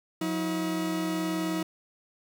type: tone pair together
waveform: 40% pulse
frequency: 179.59 / 320 Hz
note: F3 / D#4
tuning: +49 / +49 cents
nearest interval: minor seventh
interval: 1000 cents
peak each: -32 / -28 dBFS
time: 0.21-1.63 s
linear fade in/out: 5 ms
effects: none